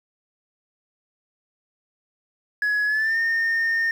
sine tone with pitch glide, 1684 to 1825.8 Hz, G#6 to A#6, +24 to -36 cents, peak -17 dBFS, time 2.62-3.91 s, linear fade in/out 2 ms, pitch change +140 cents, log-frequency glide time 2.86-3.18 s, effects tanh soft clip ceiling -18 dBFS + 8-bit

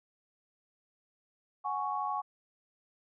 sine chord, F# suspended second, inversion none, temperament just, 740 / 832.5 / 1110 Hz, F#5 / G#5 / C#6, 0 / +4 / +2 cents, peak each -38 / -35 / -34 dBFS, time 1.64-2.22 s, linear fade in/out 20 ms, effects none

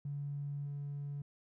triangle tone with level steps, 142.9 Hz, D3, 47 cents flat, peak -33 / -35 dBFS, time 0.05-1.22 s, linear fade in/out 5 ms, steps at 0.65 s, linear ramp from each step 20 ms, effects tanh soft clip ceiling -35 dBFS

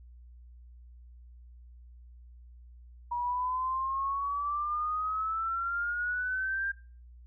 sine exponential sweep, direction up, 956 to 1600 Hz, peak -29 dBFS, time 3.11-6.72 s, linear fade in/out 10 ms, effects noise-tail reverb RT60 0.4 s tail -21 dB re dry + added 60 Hz sine -49 dBFS peak until 7.26 s

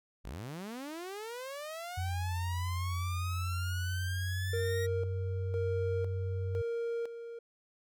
sawtooth linear sweep, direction up, 37.74 to 1900 Hz, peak -36 dBFS, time 0.24-4.87 s, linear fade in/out 20 ms
sine tone with pitch glide, 89.5 to 94.82 Hz, F2 to F#2, +43 to +43 cents, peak -32 dBFS, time 1.97-6.62 s, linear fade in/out 10 ms, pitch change +100 cents, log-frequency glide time 3.56-5 s
triangle tone with tremolo, 466.2 Hz, A#4, in tune, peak -30 dBFS, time 4.53-7.39 s, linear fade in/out 5 ms, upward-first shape square, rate 0.99 Hz, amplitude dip 65%
effects none

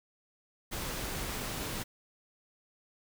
pink noise, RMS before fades -37 dBFS, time 0.71-1.84 s, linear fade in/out 20 ms, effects none

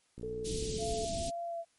click train, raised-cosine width 3 ms, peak -33 dBFS, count 53, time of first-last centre 0.18-1.04 s, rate 60.5 Hz
sine tone with pitch glide, 440 to 435.7 Hz, A4 to A4, 0 to -17 cents, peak -36 dBFS, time 0.23-1.05 s, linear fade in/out 2 ms, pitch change -17 cents, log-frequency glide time 0.63-0.85 s
pink band-stop noise, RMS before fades -38 dBFS, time 0.44-1.31 s, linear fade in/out 20 ms, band 350 to 3400 Hz, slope 24 dB/octave
sine tone with vibrato, 679 Hz, F5, 49 cents flat, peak -35 dBFS, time 0.78-1.65 s, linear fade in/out 50 ms, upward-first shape sine, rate 2 Hz, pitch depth 17 cents each way
effects white hiss -71 dBFS RMS until 1.78 s + MP3 48 kbps

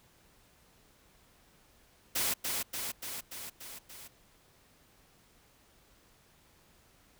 white noise with echo, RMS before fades -31 dBFS, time 2.15-2.34 s, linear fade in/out 10 ms, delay 290 ms, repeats 6, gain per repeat -3 dB, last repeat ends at 4.08 s, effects pink hiss -64 dBFS RMS until 7.19 s

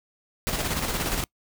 pink noise with tremolo, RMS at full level -26 dBFS, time 0.47-1.24 s, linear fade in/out 0 ms, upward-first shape square, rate 17 Hz, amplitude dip 40%, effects noise-tail reverb RT60 0.1 s tail -25 dB re dry

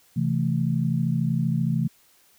sine chord, A minor, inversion first, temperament just, 132 / 165 / 220 Hz, C3 / E3 / A3, +16 / +2 / 0 cents, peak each -25 / -24 / -27 dBFS, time 0.16-1.88 s, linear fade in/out 10 ms, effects white hiss -59 dBFS RMS until 2.38 s

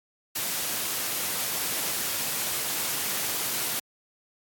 white noise, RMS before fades -29 dBFS, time 0.35-3.8 s, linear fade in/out 10 ms, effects high-pass 100 Hz 12 dB/octave + AAC 64 kbps

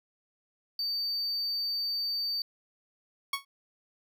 triangle tone, 4600 Hz, D8, 37 cents flat, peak -28 dBFS, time 0.79-2.42 s, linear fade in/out 2 ms
15% pulse tone with exponential decay, 1108.7 Hz, C#6, in tune, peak -19 dBFS, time 3.33-3.45 s, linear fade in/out 5 ms, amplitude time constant 25 ms
effects none

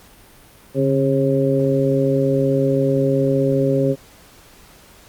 harmonic tone with a mistuned harmonic, 135.4 Hz, C#3, 40 cents flat, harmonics 1 / 2 / 3 / 4, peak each -20 / -20 / -20 / -20 dBFS, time 0.74-3.96 s, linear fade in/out 50 ms, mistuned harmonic 1, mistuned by +68 cents, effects pink hiss -47 dBFS RMS until 5.08 s + Opus 48 kbps

